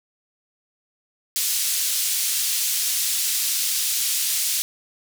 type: band-pass noise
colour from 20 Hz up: white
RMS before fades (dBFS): -23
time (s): 1.36-4.62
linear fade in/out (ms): 0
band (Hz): 3400 to 13000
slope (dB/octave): 12
effects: none